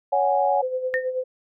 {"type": "chord", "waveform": "sine", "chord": "C# suspended fourth", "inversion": "none", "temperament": "equal with one note detuned", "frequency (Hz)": [559.5, 740, 830.6], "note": ["C#5", "F#5", "G#5"], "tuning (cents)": [16, 0, 0], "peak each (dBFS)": -22, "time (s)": [0.12, 0.62], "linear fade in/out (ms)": 10}
{"type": "tone with tremolo", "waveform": "sine", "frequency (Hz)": 512, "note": "C5", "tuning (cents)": -38, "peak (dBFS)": -21, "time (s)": [0.62, 1.24], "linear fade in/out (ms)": 10, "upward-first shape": "sine", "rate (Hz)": 9.3, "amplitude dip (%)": 60}
{"type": "tone with exponential decay", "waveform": "sine", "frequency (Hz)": 1830, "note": "A#6", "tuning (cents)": -32, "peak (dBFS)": -18, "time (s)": [0.94, 1.1], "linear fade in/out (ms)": 0, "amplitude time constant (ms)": 34}
{"effects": []}